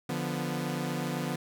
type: chord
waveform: sawtooth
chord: B diminished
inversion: first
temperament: equal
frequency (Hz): 146.83 / 174.61 / 246.9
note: D3 / F3 / B3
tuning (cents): 0 / 0 / 0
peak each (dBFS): -31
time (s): 0.09-1.36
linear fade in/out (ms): 5
effects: none